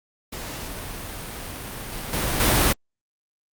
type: noise with level steps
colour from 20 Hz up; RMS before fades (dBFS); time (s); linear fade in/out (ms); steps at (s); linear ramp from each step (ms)
pink; -34 / -32 / -24 / -18; 0.32-2.73; 10; 1.92 / 2.13 / 2.4; 2
effects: Opus 48 kbps